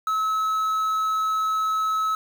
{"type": "tone with quantisation", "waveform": "triangle", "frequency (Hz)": 1292, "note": "E6", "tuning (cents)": -35, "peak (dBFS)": -19, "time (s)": [0.07, 2.15], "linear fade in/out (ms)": 2, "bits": 7, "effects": []}